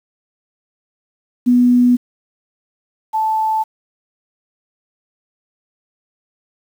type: tone pair in turn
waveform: sine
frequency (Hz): 245.8 / 875.9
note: B3 / A5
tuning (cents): -8 / -8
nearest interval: octave + minor seventh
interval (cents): 2200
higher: second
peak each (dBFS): -8 / -14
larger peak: first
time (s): 1.46-1.97 / 3.13-3.64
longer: neither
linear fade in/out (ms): 20
effects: 7-bit